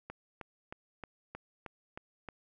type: click train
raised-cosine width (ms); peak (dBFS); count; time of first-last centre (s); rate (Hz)
0.5; -27; 8; 0.1-2.288; 3.2
effects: none